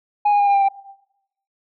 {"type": "tone with pitch steps", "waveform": "sine", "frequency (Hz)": [828, 819.4, 811, 802.6, 794.3, 786.1], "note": ["G#5", "G#5", "G#5", "G5", "G5", "G5"], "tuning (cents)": [-5, -24, -41, 41, 23, 5], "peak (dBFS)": -10, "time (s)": [0.25, 0.688], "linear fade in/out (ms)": 10, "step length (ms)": 73, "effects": ["noise-tail reverb RT60 0.8 s tail -18 dB re dry", "tanh soft clip ceiling -12 dBFS"]}